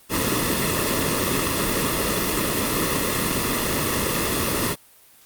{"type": "noise with comb filter", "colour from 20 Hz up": "pink", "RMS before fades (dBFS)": -22, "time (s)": [0.09, 4.76], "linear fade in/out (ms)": 50, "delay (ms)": 1.3, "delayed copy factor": -0.75, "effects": ["white hiss -52 dBFS RMS until 5.25 s", "Opus 32 kbps"]}